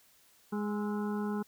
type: harmonic tone with a mistuned harmonic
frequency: 207.7 Hz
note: G#3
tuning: in tune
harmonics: 1 / 2 / 4 / 5 / 6 / 7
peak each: -32 / -38 / -44 / -46 / -48 / -49 dBFS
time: 0.52-1.43 s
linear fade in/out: 10 ms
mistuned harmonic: 6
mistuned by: +79 cents
effects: white hiss -64 dBFS RMS until 1.47 s

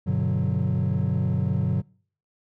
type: chord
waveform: triangle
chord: G major seventh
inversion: none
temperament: equal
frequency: 98 / 123.47 / 146.83 / 185 Hz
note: G2 / B2 / D3 / F#3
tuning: 0 / 0 / 0 / 0 cents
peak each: -24 dBFS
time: 0.06-1.82 s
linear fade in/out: 20 ms
effects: noise-tail reverb RT60 0.5 s tail -26 dB re dry + tanh soft clip ceiling -14 dBFS

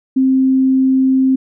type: tone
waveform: sine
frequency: 263.2 Hz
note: C4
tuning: 10 cents sharp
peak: -9 dBFS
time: 0.16-1.36 s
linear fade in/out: 10 ms
effects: none

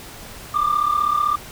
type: tone pair together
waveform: sine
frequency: 1174.7 / 1210.5 Hz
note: D6 / D#6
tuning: 0 / -48 cents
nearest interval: minor second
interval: 52 cents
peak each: -18 dBFS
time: 0.54-1.36 s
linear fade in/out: 10 ms
effects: tanh soft clip ceiling -12 dBFS + pink hiss -38 dBFS RMS until 1.51 s

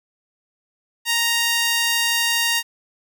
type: tone with high-pass filter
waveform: sawtooth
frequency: 932.3 Hz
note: A#5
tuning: in tune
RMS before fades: -20 dBFS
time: 1.05-2.63 s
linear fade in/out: 50 ms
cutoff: 2200 Hz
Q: 0.92
effects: none

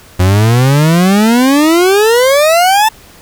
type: exponential sweep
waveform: 40% pulse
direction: up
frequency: 88.6 to 896 Hz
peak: -5 dBFS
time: 0.19-2.89 s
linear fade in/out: 10 ms
effects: pink hiss -39 dBFS RMS until 3.21 s

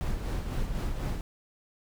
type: noise with tremolo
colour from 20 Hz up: brown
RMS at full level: -29 dBFS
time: 0.01-1.21 s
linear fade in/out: 0 ms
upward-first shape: sine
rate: 4 Hz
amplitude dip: 45%
effects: none

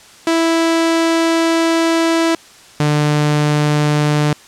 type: tone pair in turn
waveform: sawtooth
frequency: 329.6 / 149 Hz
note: E4 / D3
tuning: 0 / +25 cents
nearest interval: octave + major second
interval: 1375 cents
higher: first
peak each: -8 dBFS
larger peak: neither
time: 0.27-2.35 / 2.8-4.33 s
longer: first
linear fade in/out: 2 ms
effects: white hiss -42 dBFS RMS until 4.47 s + low-pass 8000 Hz 12 dB/octave

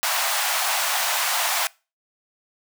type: high-pass noise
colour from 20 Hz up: pink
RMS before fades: -23 dBFS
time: 0.03-1.67 s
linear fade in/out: 0 ms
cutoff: 660 Hz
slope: 48 dB/octave
effects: noise-tail reverb RT60 0.3 s tail -23 dB re dry

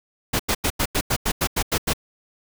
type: noise bursts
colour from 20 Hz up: pink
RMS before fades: -21 dBFS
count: 11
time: 0.33-1.935 s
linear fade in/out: 10 ms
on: 65 ms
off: 89 ms
effects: none

